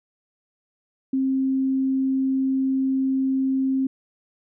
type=tone; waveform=sine; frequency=265.7 Hz; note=C4; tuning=27 cents sharp; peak=-19 dBFS; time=1.13-3.87 s; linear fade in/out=5 ms; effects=none